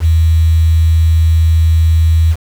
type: tone with quantisation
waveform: sine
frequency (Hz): 81.2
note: E2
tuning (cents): -26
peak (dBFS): -6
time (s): 0-2.36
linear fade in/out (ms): 50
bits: 5
effects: none